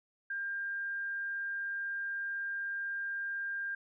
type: tone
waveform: sine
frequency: 1599 Hz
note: G6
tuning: 34 cents sharp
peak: -34 dBFS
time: 0.3-3.75 s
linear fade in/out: 5 ms
effects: none